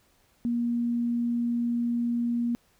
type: tone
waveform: sine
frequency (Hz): 237.3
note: A#3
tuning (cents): +31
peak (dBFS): -24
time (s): 0.45-2.55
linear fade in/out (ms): 0
effects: pink hiss -65 dBFS RMS until 2.79 s